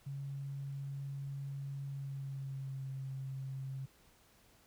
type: tone with pitch glide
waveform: sine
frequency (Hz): 138.59 to 133.95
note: C#3 to C3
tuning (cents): 0 to +41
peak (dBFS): -39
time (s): 0.06-3.86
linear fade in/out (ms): 10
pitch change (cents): -59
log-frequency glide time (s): 1.86-2.88
effects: pink hiss -66 dBFS RMS until 4.66 s